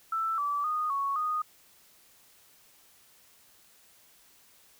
sine tone with pitch steps, 1326 / 1156 / 1234 / 1110 / 1237 Hz, E6 / D6 / D#6 / C#6 / D#6, +10 / -28 / -15 / +2 / -10 cents, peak -27 dBFS, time 0.12-1.42 s, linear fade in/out 5 ms, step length 260 ms, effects white hiss -60 dBFS RMS until 4.79 s

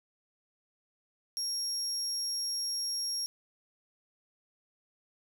35% pulse tone, 5580 Hz, F8, 2 cents flat, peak -29 dBFS, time 1.37-3.26 s, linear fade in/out 0 ms, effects none

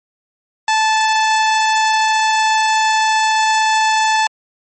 sawtooth tone, 874 Hz, A5, 12 cents flat, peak -8 dBFS, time 0.68-4.27 s, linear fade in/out 2 ms, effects MP3 32 kbps

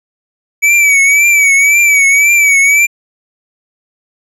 square tone with vibrato, 2283 Hz, D7, 50 cents flat, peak -6 dBFS, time 0.62-2.87 s, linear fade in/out 20 ms, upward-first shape triangle, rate 1.9 Hz, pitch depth 78 cents each way, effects low-pass 11000 Hz 12 dB/octave

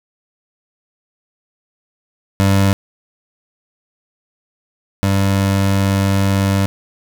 25% pulse tone pair in turn, 98 / 98 Hz, G2 / G2, 0 / 0 cents, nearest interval unison, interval 0 cents, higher neither, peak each -7 / -9 dBFS, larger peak first, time 2.4-2.73 / 5.03-6.66 s, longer second, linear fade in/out 0 ms, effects none

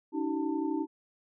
sine tone cluster, 285.3 / 317.1 / 381.1 / 893 Hz, C#4 / D#4 / G4 / A5, +50 / +33 / -49 / +25 cents, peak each -33 / -31 / -37 / -40 dBFS, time 0.12-0.87 s, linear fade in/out 50 ms, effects none

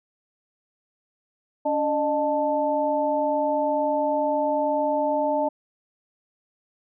sine tone cluster, 285.8 / 608 / 879 Hz, D4 / D#5 / A5, -47 / -40 / -2 cents, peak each -28 / -23 / -25 dBFS, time 1.65-5.49 s, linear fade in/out 10 ms, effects none

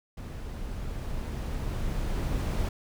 brown noise with level ramp, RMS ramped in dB -38 to -27 dBFS, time 0.17-2.69 s, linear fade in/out 5 ms, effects none

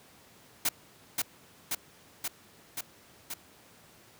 white noise with echo, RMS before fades -27 dBFS, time 0.65-0.69 s, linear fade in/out 5 ms, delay 530 ms, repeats 5, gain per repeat -2 dB, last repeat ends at 3.34 s, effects pink hiss -57 dBFS RMS until 4.19 s + high-pass 100 Hz 12 dB/octave

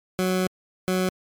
20% pulse tone pair in turn, 185 / 185 Hz, F#3 / F#3, 0 / 0 cents, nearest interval unison, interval 0 cents, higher neither, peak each -16 dBFS, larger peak neither, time 0.19-0.47 / 0.88-1.09 s, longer first, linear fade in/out 0 ms, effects MP3 96 kbps

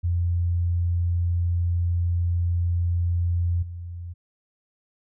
sine tone with level steps, 86.7 Hz, F2, 12 cents flat, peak -20 / -32 dBFS, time 0.03-4.14 s, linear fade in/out 20 ms, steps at 3.62 s, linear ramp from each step 10 ms, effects none

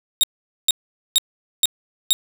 sawtooth tone bursts, 3729 Hz, A#7, in tune, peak -9 dBFS, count 5, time 0.21-2.13 s, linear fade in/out 0 ms, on 24 ms, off 450 ms, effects none

